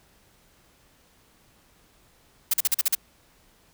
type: noise bursts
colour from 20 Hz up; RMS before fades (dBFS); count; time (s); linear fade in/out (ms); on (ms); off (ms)
blue; -21; 7; 2.51-2.951; 5; 27; 42
effects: pink hiss -60 dBFS RMS until 3.73 s